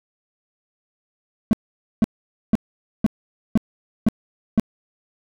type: tone bursts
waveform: triangle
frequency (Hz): 220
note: A3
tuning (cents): 0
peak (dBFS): -9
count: 7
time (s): 1.51-4.597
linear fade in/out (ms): 0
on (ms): 21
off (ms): 490
effects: none